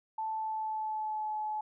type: tone with pitch glide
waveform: sine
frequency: 879 to 856 Hz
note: A5 to A5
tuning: -2 to -48 cents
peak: -32 dBFS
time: 0.18-1.61 s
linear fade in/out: 5 ms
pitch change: -46 cents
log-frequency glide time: 0.29-1.36 s
effects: none